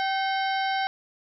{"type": "harmonic tone with a mistuned harmonic", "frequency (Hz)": 773, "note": "G5", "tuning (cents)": -24, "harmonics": [1, 2, 3, 4, 5, 6, 7], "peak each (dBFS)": [-25, -31, -35, -37, -39, -41, -42], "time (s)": [0, 0.87], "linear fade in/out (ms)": 0, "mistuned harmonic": 3, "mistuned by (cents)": -120, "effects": []}